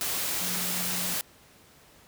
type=tone in noise; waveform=sine; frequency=180 Hz; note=F#3; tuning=47 cents flat; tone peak=-38 dBFS; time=0.41-1.14 s; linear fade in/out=0 ms; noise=white; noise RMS=-30 dBFS; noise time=0.01-1.21 s; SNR=-11 dB; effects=pink hiss -56 dBFS RMS until 2.07 s + high-pass 60 Hz 12 dB/octave